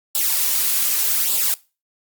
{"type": "noise with flanger", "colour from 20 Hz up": "blue", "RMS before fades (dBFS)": -19, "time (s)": [0.15, 1.54], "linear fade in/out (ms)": 0, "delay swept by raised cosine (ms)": [0.24, 4.64], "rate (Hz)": 0.85, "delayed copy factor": 0.65, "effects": ["noise-tail reverb RT60 0.3 s tail -21 dB re dry", "Opus 48 kbps"]}